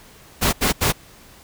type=noise bursts; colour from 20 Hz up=pink; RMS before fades=-18 dBFS; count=3; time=0.41-0.926 s; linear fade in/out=20 ms; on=120 ms; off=78 ms; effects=pink hiss -47 dBFS RMS until 1.43 s